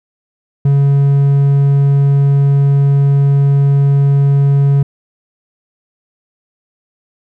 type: tone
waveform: triangle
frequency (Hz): 140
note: C#3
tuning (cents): +18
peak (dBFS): -5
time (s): 0.65-4.83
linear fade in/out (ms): 5
effects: none